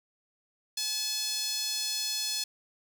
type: tone with high-pass filter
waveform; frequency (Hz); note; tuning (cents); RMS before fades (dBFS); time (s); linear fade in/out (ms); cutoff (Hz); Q
sawtooth; 859; A5; -42; -32; 0.77-2.44; 5; 4500; 2.4
effects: none